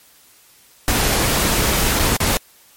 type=noise with dropouts; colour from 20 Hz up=pink; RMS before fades=-17 dBFS; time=0.88-2.37 s; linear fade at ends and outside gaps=0 ms; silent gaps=1.991-1.995 / 2.166-2.203 s; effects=white hiss -50 dBFS RMS until 2.76 s + MP3 64 kbps